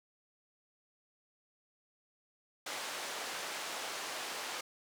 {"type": "band-pass noise", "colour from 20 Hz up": "pink", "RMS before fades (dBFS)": -41, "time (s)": [2.66, 4.61], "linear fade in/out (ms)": 5, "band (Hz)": [590, 8200], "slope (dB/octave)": 12, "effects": []}